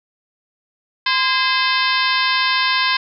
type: harmonic tone with a mistuned harmonic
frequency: 517 Hz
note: C5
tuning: 21 cents flat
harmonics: 2 / 3 / 4 / 5 / 6 / 7 / 8 / 9 / 10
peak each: -20 / -22 / -23 / -24 / -25 / -25 / -26 / -27 / -27 dBFS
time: 1.06-2.97 s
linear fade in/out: 5 ms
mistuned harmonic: 3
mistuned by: +79 cents
effects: none